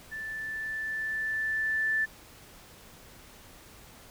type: tone with level ramp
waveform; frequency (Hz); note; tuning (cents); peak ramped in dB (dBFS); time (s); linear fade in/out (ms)
sine; 1760; A6; 0; -35 to -24; 0.11-2.06; 20
effects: pink hiss -52 dBFS RMS until 4.1 s